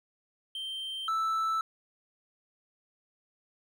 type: tone pair in turn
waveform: triangle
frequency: 3136 / 1318.5 Hz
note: G7 / E6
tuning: 0 / 0 cents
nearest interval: octave + minor third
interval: 1500 cents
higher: first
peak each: -33 / -25 dBFS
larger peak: second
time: 0.55-1.08 / 1.08-1.61 s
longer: neither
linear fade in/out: 2 ms
effects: none